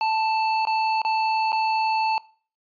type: tone with dropouts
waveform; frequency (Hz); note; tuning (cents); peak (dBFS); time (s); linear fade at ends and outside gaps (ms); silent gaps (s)
square; 882; A5; +4; -21; 0.01-2.18; 1; 0.652-0.671 / 1.018-1.049 / 1.52-1.528
effects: noise-tail reverb RT60 0.4 s tail -20 dB re dry + resampled to 11025 Hz